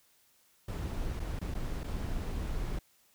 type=noise with dropouts; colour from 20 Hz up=brown; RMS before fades=-35 dBFS; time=0.68-2.79 s; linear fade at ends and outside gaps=5 ms; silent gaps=1.195-1.2 / 1.392-1.413 / 1.542-1.549 / 1.835-1.841 s; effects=white hiss -67 dBFS RMS until 3.14 s